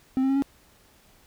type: tone with pitch steps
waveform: triangle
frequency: 261.6 / 266.6 / 271.8 / 277 Hz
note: C4 / C4 / C#4 / C#4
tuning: 0 / +33 / -34 / -1 cents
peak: -18 dBFS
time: 0.17-0.422 s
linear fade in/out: 0 ms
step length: 63 ms
effects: pink hiss -58 dBFS RMS until 1.26 s